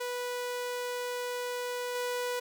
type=tone with level steps; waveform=sawtooth; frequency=491.7 Hz; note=B4; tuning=8 cents flat; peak=-29 / -27 dBFS; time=0-2.4 s; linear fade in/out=10 ms; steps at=1.95 s; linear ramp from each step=2 ms; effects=none